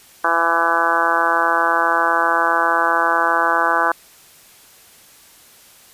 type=harmonic tone; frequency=167.6 Hz; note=E3; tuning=29 cents sharp; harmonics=2 / 3 / 4 / 5 / 6 / 7 / 8 / 9 / 10; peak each=-29 / -27 / -24 / -22 / -21 / -20 / -25 / -20 / -28 dBFS; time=0.24-3.92 s; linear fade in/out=5 ms; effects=white hiss -47 dBFS RMS until 5.93 s + resampled to 32000 Hz